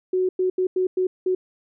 sine tone bursts at uneven times, 370 Hz, F#4, in tune, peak -18 dBFS, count 6, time 0.13-0.29 / 0.39-0.5 / 0.58-0.67 / 0.76-0.87 / 0.97-1.07 / 1.26-1.35 s, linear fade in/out 5 ms, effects none

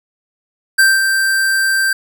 square tone with ADSR envelope, 1568 Hz, G6, in tune, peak -7 dBFS, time 0.78-1.93 s, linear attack 13 ms, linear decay 210 ms, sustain -6 dB, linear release 4 ms, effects 8-bit

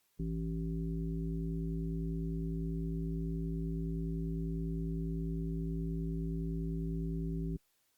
harmonic tone, 54.9 Hz, A1, 3 cents flat, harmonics 1 / 3 / 5 / 7, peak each -38 / -36 / -43 / -46 dBFS, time 0.19-7.57 s, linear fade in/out 10 ms, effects white hiss -75 dBFS RMS until 7.97 s + Opus 48 kbps

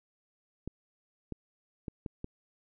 clicks, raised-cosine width 3 ms, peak -24 dBFS, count 5, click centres 0.676 / 1.323 / 1.882 / 2.062 / 2.244 s, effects none

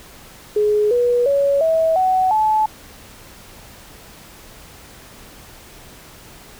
sine tone with pitch steps, 419.9 / 485.1 / 560.5 / 647.6 / 748.2 / 864.4 Hz, G#4 / B4 / C#5 / E5 / F#5 / A5, +19 / -31 / +19 / -31 / +19 / -31 cents, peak -13 dBFS, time 0.56-2.66 s, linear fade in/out 5 ms, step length 350 ms, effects pink hiss -42 dBFS RMS until 6.59 s

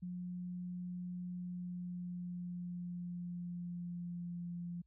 sine tone with pitch glide, 178.8 to 173.51 Hz, F3 to F3, +41 to -11 cents, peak -40 dBFS, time 0.02-4.82 s, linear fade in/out 10 ms, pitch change -52 cents, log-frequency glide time 1.32-4.52 s, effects added 61 Hz sine -69 dBFS peak until 4.86 s

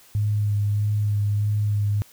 sine tone with vibrato, 103.83 Hz, G#2, in tune, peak -19 dBFS, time 0.15-2.02 s, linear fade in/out 0 ms, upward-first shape sine, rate 1.6 Hz, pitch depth 18 cents each way, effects white hiss -52 dBFS RMS until 2.12 s

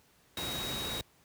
sine tone in noise, 3800 Hz, A#7, 33 cents sharp, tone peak -37 dBFS, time 0.37-1.01 s, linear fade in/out 2 ms, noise pink, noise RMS -38 dBFS, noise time 0.37-1.01 s, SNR -2 dB, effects pink hiss -65 dBFS RMS until 1.24 s + high-pass 60 Hz 12 dB/octave

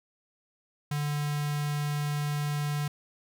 square tone with notch filter, 146.83 Hz, D3, in tune, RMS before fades -30 dBFS, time 0.91-2.88 s, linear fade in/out 5 ms, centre 370 Hz, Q 0.76, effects none

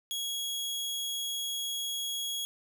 sawtooth tone, 3322 Hz, G#7, in tune, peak -29 dBFS, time 0.11-2.45 s, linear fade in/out 0 ms, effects none

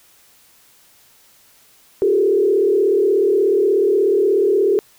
sine tone with frequency modulation, 400.4 Hz, G4, 37 cents sharp, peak -12 dBFS, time 2.02-4.79 s, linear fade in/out 0 ms, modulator 36.6 Hz, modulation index 1.2, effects white hiss -52 dBFS RMS until 4.98 s

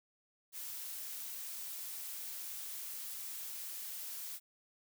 blue noise, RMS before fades -44 dBFS, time 0.52-4.4 s, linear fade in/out 50 ms, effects none

